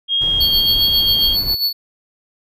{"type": "tone with vibrato", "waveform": "sine", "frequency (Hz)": 3243, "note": "G#7", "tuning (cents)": -42, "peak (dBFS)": -14, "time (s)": [0.08, 1.37], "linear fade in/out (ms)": 50, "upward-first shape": "triangle", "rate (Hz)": 1.6, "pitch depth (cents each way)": 10}
{"type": "noise", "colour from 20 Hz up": "brown", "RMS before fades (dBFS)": -27, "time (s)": [0.21, 1.55], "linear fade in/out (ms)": 5}
{"type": "tone with tremolo", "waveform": "square", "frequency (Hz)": 4435, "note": "C#8", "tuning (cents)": 0, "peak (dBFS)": -14, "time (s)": [0.4, 1.73], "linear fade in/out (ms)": 10, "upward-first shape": "sine", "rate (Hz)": 7.4, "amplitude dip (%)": 65}
{"effects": []}